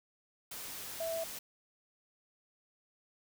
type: tone in noise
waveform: sine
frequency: 657 Hz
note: E5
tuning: 6 cents flat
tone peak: -34 dBFS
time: 1-1.24 s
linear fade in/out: 5 ms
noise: white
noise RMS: -44 dBFS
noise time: 0.51-1.39 s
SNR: +7 dB
effects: none